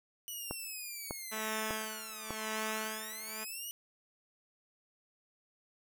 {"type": "linear two-way sweep", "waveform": "5% pulse", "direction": "down then up", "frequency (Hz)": [2960, 946, 2960], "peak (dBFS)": -32, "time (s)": [0.28, 3.71], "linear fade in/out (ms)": 0, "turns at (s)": 2.52}
{"type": "click train", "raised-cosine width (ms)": 1, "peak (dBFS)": -23, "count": 4, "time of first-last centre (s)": [0.51, 2.306], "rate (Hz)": 1.67}
{"type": "tone with tremolo", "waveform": "5% pulse", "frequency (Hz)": 218, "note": "A3", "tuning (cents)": -16, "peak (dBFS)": -23, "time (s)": [1.31, 3.45], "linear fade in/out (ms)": 20, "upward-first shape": "sine", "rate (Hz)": 0.93, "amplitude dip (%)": 85}
{"effects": []}